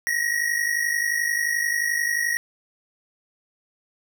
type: tone pair together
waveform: square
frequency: 1868 / 1919.4 Hz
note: A#6 / B6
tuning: +3 / -50 cents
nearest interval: unison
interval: 47 cents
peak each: -25 dBFS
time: 0.07-2.37 s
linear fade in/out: 0 ms
effects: none